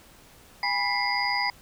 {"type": "tone cluster", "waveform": "sine", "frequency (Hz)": [813, 980, 1991, 2113, 4898], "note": ["G#5", "B5", "B6", "C7", "D#8"], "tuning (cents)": [-37, -14, 14, 16, -28], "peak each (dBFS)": -30, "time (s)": [0.63, 1.5], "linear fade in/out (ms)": 2, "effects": ["pink hiss -53 dBFS RMS until 1.61 s"]}